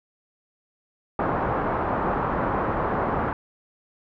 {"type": "low-pass noise", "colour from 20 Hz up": "white", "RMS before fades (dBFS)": -25, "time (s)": [1.19, 3.33], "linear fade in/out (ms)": 2, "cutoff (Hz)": 1200, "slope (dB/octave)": 24, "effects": []}